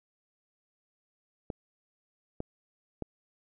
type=clicks; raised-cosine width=2 ms; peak=-21 dBFS; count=3; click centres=1.502 / 2.404 / 3.023 s; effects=none